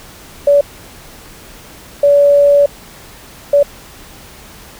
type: tone bursts at uneven times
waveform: sine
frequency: 572 Hz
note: D5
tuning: 46 cents flat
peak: -5 dBFS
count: 3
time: 0.47-0.61 / 2.03-2.66 / 3.53-3.63 s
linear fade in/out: 5 ms
effects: pink hiss -37 dBFS RMS until 4.79 s